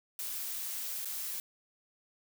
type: noise with dropouts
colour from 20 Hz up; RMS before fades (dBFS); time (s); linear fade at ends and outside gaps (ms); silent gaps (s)
blue; -38; 0.19-1.4; 1; 1.048-1.055
effects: none